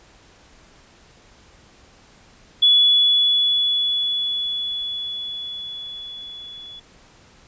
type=tone with level ramp; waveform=sine; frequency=3412 Hz; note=G#7; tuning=46 cents sharp; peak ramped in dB=-10 to -36 dBFS; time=2.62-6.8 s; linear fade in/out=10 ms; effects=pink hiss -51 dBFS RMS until 7.47 s + resampled to 16000 Hz